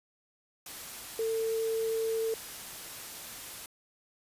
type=tone in noise; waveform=sine; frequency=448.4 Hz; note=A4; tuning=33 cents sharp; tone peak=-28 dBFS; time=1.19-2.34 s; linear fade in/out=2 ms; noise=white; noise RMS=-43 dBFS; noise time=0.66-3.66 s; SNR=+12 dB; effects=resampled to 32000 Hz